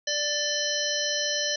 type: harmonic tone with a mistuned harmonic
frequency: 587.3 Hz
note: D5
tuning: in tune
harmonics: 1 / 3 / 5 / 7 / 9 / 10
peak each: -32 / -32 / -32 / -32 / -32 / -32 dBFS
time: 0.07-1.56 s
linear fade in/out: 5 ms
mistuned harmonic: 5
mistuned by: +70 cents
effects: none